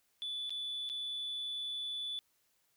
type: tone with dropouts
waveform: sine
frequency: 3469 Hz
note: A7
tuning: 25 cents flat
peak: -35 dBFS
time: 0.22-2.19 s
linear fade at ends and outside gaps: 0 ms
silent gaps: 0.495-0.505 / 0.891-0.898 s
effects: tanh soft clip ceiling -34 dBFS + white hiss -75 dBFS RMS until 2.76 s